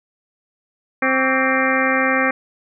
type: harmonic tone with a mistuned harmonic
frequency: 263 Hz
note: C4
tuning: 9 cents sharp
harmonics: 1 / 2 / 3 / 4 / 5 / 6 / 7 / 8 / 9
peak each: -22 / -22 / -26 / -24 / -27 / -23 / -22 / -24 / -26 dBFS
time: 1.02-2.31 s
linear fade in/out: 5 ms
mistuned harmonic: 4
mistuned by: +140 cents
effects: none